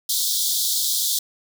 pink high-pass noise, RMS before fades -22 dBFS, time 0.09-1.19 s, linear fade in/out 5 ms, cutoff 3400 Hz, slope 96 dB/octave, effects none

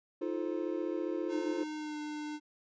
triangle chord, F dominant seventh, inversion third, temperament just, 314.3 / 349.2 / 436.5 / 523.8 Hz, Eb4 / F4 / A4 / C5, +18 / 0 / -14 / +2 cents, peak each -35 / -34 / -39 / -39 dBFS, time 0.21-1.64 s, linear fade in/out 10 ms
square tone with pitch glide, 306.3 to 300.7 Hz, D#4 to D4, -27 to +41 cents, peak -38 dBFS, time 1.28-2.4 s, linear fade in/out 50 ms, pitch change -32 cents, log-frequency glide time 1.76-1.97 s
effects resampled to 16000 Hz

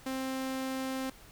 sawtooth tone, 263.3 Hz, C4, 11 cents sharp, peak -29 dBFS, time 0.06-1.1 s, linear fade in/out 5 ms, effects pink hiss -55 dBFS RMS until 1.31 s

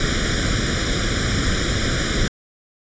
pink noise with comb filter, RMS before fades -20 dBFS, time 0-2.28 s, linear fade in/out 2 ms, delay 0.56 ms, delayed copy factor +0.95, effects resampled to 16000 Hz

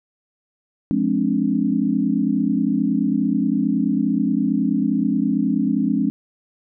sine chord, D half-diminished seventh, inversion first, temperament just, 176.2 / 211.4 / 264.3 / 293.7 Hz, F3 / Ab3 / C4 / D4, +16 / +31 / +18 / 0 cents, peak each -25 / -21 / -21 / -23 dBFS, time 0.91-6.1 s, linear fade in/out 0 ms, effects none

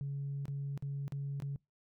sine tone with dropouts, 140 Hz, C#3, 18 cents sharp, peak -34 dBFS, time 0.01-1.56 s, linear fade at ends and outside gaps 0 ms, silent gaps 0.455-0.481 / 0.776-0.824 / 1.08-1.122 / 1.401-1.422 s, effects noise-tail reverb RT60 0.2 s tail -25 dB re dry + tanh soft clip ceiling -32 dBFS

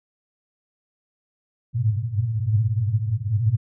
white band-pass noise, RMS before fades -22 dBFS, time 1.73-3.57 s, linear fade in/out 20 ms, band 100 to 120 Hz, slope 96 dB/octave, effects none

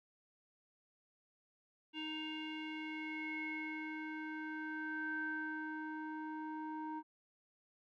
square tone with low-pass filter sweep, 311.1 Hz, D#4, in tune, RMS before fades -43 dBFS, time 1.93-7.03 s, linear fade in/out 50 ms, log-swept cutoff 2900 to 1100 Hz, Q 9.2, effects none

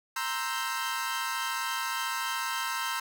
sawtooth chord, C dominant seventh, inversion third, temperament equal, 932.3 / 1046.5 / 1318.5 / 1568 Hz, Bb5 / C6 / E6 / G6, 0 / 0 / 0 / 0 cents, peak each -32 dBFS, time 0.16-3 s, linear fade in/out 5 ms, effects none

